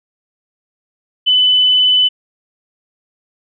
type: tone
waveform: sine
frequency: 3006 Hz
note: F#7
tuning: 27 cents sharp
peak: -8 dBFS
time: 1.26-2.09 s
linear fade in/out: 20 ms
effects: none